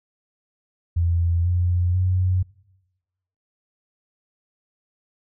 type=tone with pitch steps; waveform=sine; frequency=85.2 / 88.51 / 91.95 Hz; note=F2 / F2 / F#2; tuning=-42 / +24 / -10 cents; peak=-17 dBFS; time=0.96-2.43 s; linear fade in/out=10 ms; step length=490 ms; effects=noise-tail reverb RT60 1.0 s tail -23 dB re dry